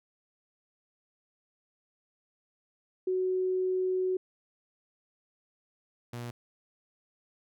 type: tone pair in turn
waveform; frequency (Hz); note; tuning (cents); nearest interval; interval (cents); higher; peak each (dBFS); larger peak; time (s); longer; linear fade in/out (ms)
sine / sawtooth; 371.2 / 119.86; F#4 / A#2; +6 / +49; octave + minor sixth; 1957; first; -26 / -33; first; 3.07-4.17 / 6.13-6.31; first; 5
effects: none